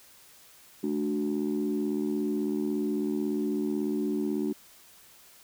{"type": "chord", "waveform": "sine", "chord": "D major", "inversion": "second", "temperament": "equal with one note detuned", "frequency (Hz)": [215.7, 293.7, 370], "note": ["A3", "D4", "F#4"], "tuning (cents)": [-34, 0, 0], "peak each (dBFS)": [-30, -29, -31], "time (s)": [0.83, 4.53], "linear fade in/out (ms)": 10, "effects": ["tanh soft clip ceiling -20 dBFS", "white hiss -55 dBFS RMS until 5.43 s"]}